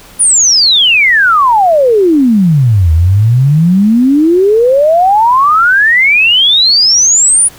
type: exponential two-way sweep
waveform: sine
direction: down then up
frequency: 9950 to 77.78 to 9950 Hz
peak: -4 dBFS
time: 0.19-7.49 s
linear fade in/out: 20 ms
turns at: 2.92 s
effects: pink hiss -36 dBFS RMS until 7.58 s